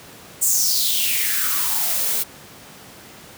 blue noise with high-pass filter sweep, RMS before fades -20 dBFS, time 0.41-2.24 s, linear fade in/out 20 ms, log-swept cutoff 8100 to 370 Hz, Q 4.7, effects pink hiss -42 dBFS RMS until 3.37 s + high-pass 100 Hz 12 dB/octave

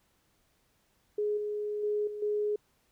sine tone with level steps, 418.2 Hz, G#4, 12 cents sharp, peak -27 / -31 / -27 / -36 / -27 dBFS, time 1.18-2.56 s, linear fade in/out 5 ms, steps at 1.37 / 1.83 / 2.07 / 2.22 s, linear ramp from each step 5 ms, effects pink hiss -71 dBFS RMS until 2.91 s

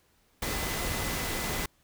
sine tone in noise, 2014 Hz, B6, 33 cents sharp, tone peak -41 dBFS, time 0.42-1.66 s, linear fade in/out 5 ms, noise pink, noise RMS -32 dBFS, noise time 0.42-1.66 s, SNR -12 dB, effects pink hiss -67 dBFS RMS until 1.83 s

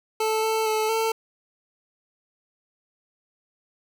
25% pulse tone with pitch steps, 438.2 / 441.8 / 434.6 / 447 Hz, A4 / A4 / A4 / A4, -7 / +7 / -21 / +27 cents, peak -18 dBFS, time 0.2-1.12 s, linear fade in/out 5 ms, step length 230 ms, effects none

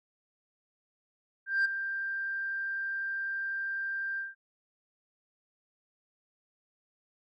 sine tone with ADSR envelope, 1583 Hz, G6, 17 cents sharp, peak -20 dBFS, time 1.46-4.35 s, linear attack 190 ms, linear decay 13 ms, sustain -11 dB, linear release 170 ms, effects tanh soft clip ceiling -22 dBFS

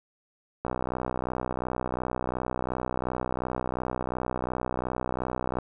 click train, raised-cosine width 1 ms, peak -15 dBFS, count 311, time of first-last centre 0.65-5.586 s, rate 62.8 Hz, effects none

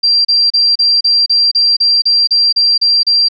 sine tone bursts, 4729 Hz, D8, 11 cents sharp, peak -7 dBFS, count 13, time 0.03-3.286 s, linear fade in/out 10 ms, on 220 ms, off 33 ms, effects none

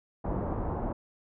pink low-pass noise, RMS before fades -32 dBFS, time 0.24-0.93 s, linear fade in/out 10 ms, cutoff 990 Hz, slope 24 dB/octave, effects none

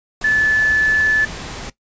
sine tone in noise, 1737 Hz, A6, 23 cents flat, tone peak -12 dBFS, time 0.24-1.25 s, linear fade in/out 5 ms, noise pink, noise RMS -30 dBFS, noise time 0.21-1.7 s, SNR +15 dB, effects noise-tail reverb RT60 0.1 s tail -17 dB re dry + resampled to 16000 Hz

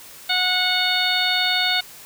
harmonic tone, 732 Hz, F#5, 19 cents flat, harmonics 1 / 2 / 3 / 4 / 5 / 6, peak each -27 / -25 / -25 / -27 / -22 / -25 dBFS, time 0.29-1.81 s, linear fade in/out 10 ms, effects white hiss -42 dBFS RMS until 2.05 s

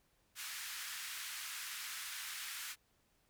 pink band-pass noise, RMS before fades -45 dBFS, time 0.35-2.76 s, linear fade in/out 50 ms, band 1400 to 16000 Hz, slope 24 dB/octave, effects pink hiss -75 dBFS RMS until 3.29 s

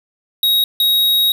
square tone pair in turn, 3792 / 3792 Hz, A#7 / A#7, +29 / +29 cents, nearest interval unison, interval 0 cents, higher neither, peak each -12 dBFS, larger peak neither, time 0.43-0.64 / 0.8-1.32 s, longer second, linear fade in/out 2 ms, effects none

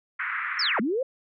white band-pass noise, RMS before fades -30 dBFS, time 0.19-0.8 s, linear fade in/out 10 ms, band 1200 to 2100 Hz, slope 48 dB/octave
sine linear two-way sweep, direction down then up, 5588 to 196 to 552 Hz, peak -23 dBFS, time 0.59-1.03 s, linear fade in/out 5 ms, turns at 0.8 s
effects none

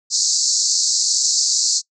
white band-pass noise, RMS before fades -18 dBFS, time 0.1-1.82 s, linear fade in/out 50 ms, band 4200 to 7600 Hz, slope 96 dB/octave, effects noise-tail reverb RT60 0.1 s tail -23 dB re dry

